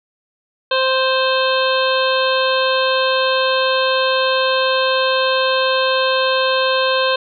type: harmonic tone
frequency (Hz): 523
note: C5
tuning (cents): -1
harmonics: 1 / 2 / 3 / 5 / 6 / 7 / 8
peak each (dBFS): -17 / -20 / -22 / -24 / -25 / -25 / -26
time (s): 0.71-7.16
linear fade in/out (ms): 5
effects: none